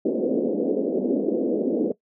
pink band-pass noise, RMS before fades -23 dBFS, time 0.05-1.92 s, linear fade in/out 5 ms, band 220 to 540 Hz, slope 48 dB/octave, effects noise-tail reverb RT60 0.1 s tail -18 dB re dry

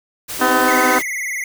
white noise, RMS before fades -27 dBFS, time 0.28-1.03 s, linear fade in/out 20 ms
sawtooth chord, C minor, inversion none, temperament just, 261.6 / 314 / 392.4 Hz, C4 / Eb4 / G4, 0 / +16 / +2 cents, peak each -20 / -18 / -19 dBFS, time 0.38-1.02 s, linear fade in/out 50 ms
harmonic tone, 252.7 Hz, B3, 40 cents sharp, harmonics 1 / 2 / 3 / 4 / 5 / 6 / 7, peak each -26 / -22 / -20 / -20 / -21 / -20 / -25 dBFS, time 0.41-0.99 s, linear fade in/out 5 ms
square tone with vibrato, 2083 Hz, C7, 8 cents flat, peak -22 dBFS, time 0.68-1.44 s, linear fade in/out 2 ms, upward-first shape sine, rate 20 Hz, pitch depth 110 cents each way
effects none

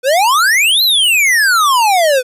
square exponential two-way sweep, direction up then down, 487.6 to 4200 to 487.6 Hz, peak -9 dBFS, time 0.03-2.23 s, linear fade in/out 50 ms, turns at 0.83 s, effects resampled to 32000 Hz

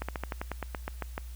slowing click train, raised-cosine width 0.5 ms, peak -18 dBFS, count 12, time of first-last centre 0.02-1.179 s, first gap 66 ms, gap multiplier 1.09, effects added 60 Hz sine -39 dBFS peak until 1.35 s + white hiss -56 dBFS RMS until 1.35 s

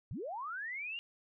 sine linear sweep, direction up, 80 to 2860 Hz, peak -38 dBFS, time 0.11-0.99 s, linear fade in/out 0 ms, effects none

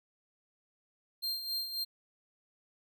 45% pulse tone with tremolo, 4186 Hz, C8, in tune, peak -31 dBFS, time 1.22-1.85 s, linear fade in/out 20 ms, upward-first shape sine, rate 3.7 Hz, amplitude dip 60%, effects none

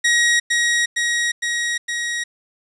sawtooth tone with echo, 1895 Hz, A#6, 28 cents sharp, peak -10 dBFS, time 0.04-0.4 s, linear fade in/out 10 ms, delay 460 ms, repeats 4, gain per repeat -2 dB, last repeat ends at 2.24 s, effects resampled to 22050 Hz + 8-bit

